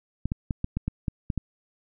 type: clicks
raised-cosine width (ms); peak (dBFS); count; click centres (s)
5; -14; 9; 0.256 / 0.319 / 0.508 / 0.644 / 0.77 / 0.88 / 1.082 / 1.302 / 1.377
effects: none